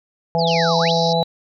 harmonic tone, 166.6 Hz, E3, 19 cents sharp, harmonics 1 / 3 / 4 / 5, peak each -21 / -21 / -21 / -21 dBFS, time 0.35-1.23 s, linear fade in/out 0 ms
sine exponential two-way sweep, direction down then up, 5274 to 847 to 4488 Hz, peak -23 dBFS, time 0.38-0.93 s, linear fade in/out 20 ms, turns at 0.78 s
white band-pass noise, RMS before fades -28 dBFS, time 0.47-1.13 s, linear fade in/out 2 ms, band 4000 to 5500 Hz, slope 96 dB/octave
sine tone with vibrato, 3951 Hz, B7, in tune, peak -25 dBFS, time 0.58-1.24 s, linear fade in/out 5 ms, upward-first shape triangle, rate 12 Hz, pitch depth 18 cents each way
effects none

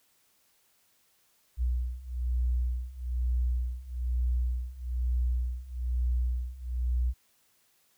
sine beating tone pair, 60.6 / 61.7 Hz, B1 / B1, -32 / -1 cents, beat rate 1.1 Hz, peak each -31 / -29 dBFS, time 1.57-7.14 s, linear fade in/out 50 ms, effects white hiss -68 dBFS RMS until 7.97 s

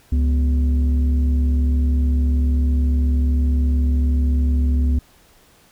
sine tone pair together, 69.3 / 246.6 Hz, C#2 / B3, 0 / -2 cents, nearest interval octave + minor seventh, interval 2198 cents, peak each -13 / -23 dBFS, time 0.12-4.99 s, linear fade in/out 5 ms, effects tanh soft clip ceiling -11 dBFS + pink hiss -53 dBFS RMS until 5.71 s

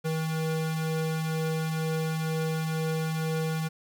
square tone pair together, 159.3 / 480 Hz, D#3 / B4, +41 / -49 cents, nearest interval octave + perfect fifth, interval 1910 cents, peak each -28 / -37 dBFS, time 0.04-3.69 s, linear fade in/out 20 ms, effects 10-bit

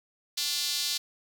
square tone with high-pass filter, 159.2 Hz, D#3, 40 cents sharp, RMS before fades -30 dBFS, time 0.37-0.98 s, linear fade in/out 10 ms, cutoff 4200 Hz, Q 2.5, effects none

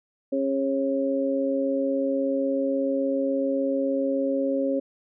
harmonic tone, 136.4 Hz, C#3, 28 cents flat, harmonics 2 / 3 / 4, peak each -25 / -32 / -25 dBFS, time 0.32-4.8 s, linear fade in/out 10 ms, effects none

